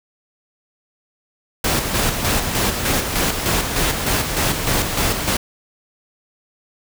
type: noise with tremolo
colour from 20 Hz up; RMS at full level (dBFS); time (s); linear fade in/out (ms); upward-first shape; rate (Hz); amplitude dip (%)
pink; -18; 1.64-5.37; 5; square; 3.3; 45
effects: none